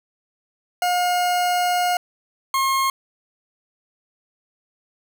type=tone pair in turn; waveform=40% pulse; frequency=715 / 1074.7 Hz; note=F5 / C6; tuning=+41 / +46 cents; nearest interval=perfect fifth; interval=705 cents; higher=second; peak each=-17 dBFS; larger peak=neither; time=0.82-1.97 / 2.54-2.9 s; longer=first; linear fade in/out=2 ms; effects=none